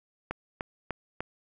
click train, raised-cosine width 0.5 ms, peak -17 dBFS, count 4, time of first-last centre 0.31-1.206 s, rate 3.35 Hz, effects none

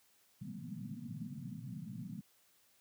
white band-pass noise, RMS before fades -45 dBFS, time 0.41-2.21 s, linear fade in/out 5 ms, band 110 to 250 Hz, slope 96 dB/octave, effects white hiss -70 dBFS RMS until 2.8 s + high-pass 60 Hz 12 dB/octave

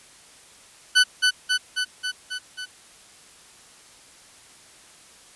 20% pulse tone with echo, 1497 Hz, F#6, 20 cents sharp, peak -8 dBFS, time 0.95-1.04 s, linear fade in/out 20 ms, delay 270 ms, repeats 6, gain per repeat -3 dB, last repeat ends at 2.66 s, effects white hiss -50 dBFS RMS until 5.35 s + resampled to 24000 Hz

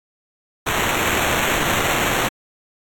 violet noise with sample-and-hold, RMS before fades -20 dBFS, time 0.66-2.29 s, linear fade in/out 10 ms, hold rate 4900 Hz, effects AAC 64 kbps

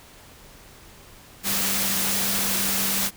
sine tone in noise, 196 Hz, G3, in tune, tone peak -33 dBFS, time 1.43-3.11 s, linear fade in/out 50 ms, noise white, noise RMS -24 dBFS, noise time 1.43-3.11 s, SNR -12 dB, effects pink hiss -48 dBFS RMS until 3.16 s

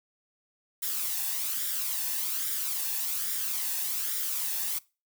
blue noise with flanger, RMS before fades -31 dBFS, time 0.82-4.79 s, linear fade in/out 10 ms, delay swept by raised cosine 0.56 to 1.15 ms, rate 1.2 Hz, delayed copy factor +0.5, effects noise-tail reverb RT60 0.3 s tail -22 dB re dry

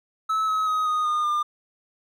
triangle tone with pitch steps, 1300 / 1279.9 / 1260.1 / 1240.6 / 1221.4 / 1202.5 Hz, E6 / D#6 / D#6 / D#6 / D#6 / D6, -24 / +49 / +22 / -5 / -32 / +41 cents, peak -19 dBFS, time 0.29-1.43 s, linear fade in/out 10 ms, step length 190 ms, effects none

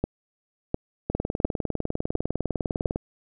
two click trains, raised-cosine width 2 ms, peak -10 / -12 dBFS, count 5 / 38, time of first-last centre 0.04-2.857 / 1.1-2.959 s, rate 1.42 / 19.9 Hz, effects none

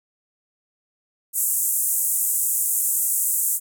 pink band-pass noise, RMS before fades -22 dBFS, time 1.33-3.6 s, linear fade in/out 50 ms, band 7500 to 16000 Hz, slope 48 dB/octave, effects none

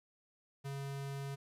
square tone, 138.6 Hz, C#3, in tune, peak -40 dBFS, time 0.64-1.36 s, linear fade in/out 20 ms, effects resampled to 32000 Hz + 12-bit

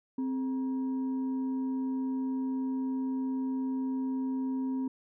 sine tone with frequency modulation, 261.6 Hz, C4, in tune, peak -29 dBFS, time 0.18-4.88 s, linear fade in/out 5 ms, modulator 687 Hz, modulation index 0.24, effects none

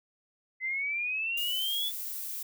sine exponential sweep, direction up, 2034 to 3500 Hz, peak -29 dBFS, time 0.6-1.92 s, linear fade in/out 50 ms
violet noise, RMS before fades -37 dBFS, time 1.37-2.43 s, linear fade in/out 5 ms
effects none

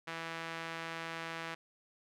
sawtooth tone with band-pass filter, 164.6 Hz, E3, 2 cents flat, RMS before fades -42 dBFS, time 0.07-1.55 s, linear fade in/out 10 ms, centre 1900 Hz, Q 0.97, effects none

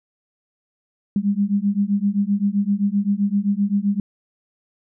sine beating tone pair, 198 / 205.7 Hz, G3 / G#3, +18 / -16 cents, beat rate 7.7 Hz, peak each -20 dBFS, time 1.16-4 s, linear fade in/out 2 ms, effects none

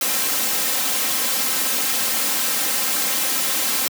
white noise with comb filter, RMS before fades -21 dBFS, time 0.01-3.88 s, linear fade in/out 2 ms, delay 3.8 ms, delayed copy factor +0.7, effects high-pass 150 Hz 12 dB/octave

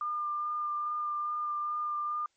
sine tone with vibrato, 1201 Hz, D6, 38 cents sharp, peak -30 dBFS, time 0.01-2.26 s, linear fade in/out 2 ms, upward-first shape sine, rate 2.4 Hz, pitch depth 12 cents each way, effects white hiss -74 dBFS RMS until 2.36 s + MP3 32 kbps

